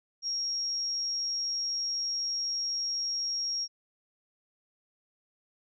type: tone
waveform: sine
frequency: 5588 Hz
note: F8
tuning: in tune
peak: -29 dBFS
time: 0.22-3.68 s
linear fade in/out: 50 ms
effects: none